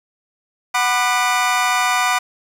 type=chord; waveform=25% pulse; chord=B minor; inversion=second; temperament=equal with one note detuned; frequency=740 / 987.8 / 1202.1 Hz; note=F#5 / B5 / D6; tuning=0 / 0 / +40 cents; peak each=-16 dBFS; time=0.74-2.19 s; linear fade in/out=10 ms; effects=low-pass 11000 Hz 12 dB/octave + 7-bit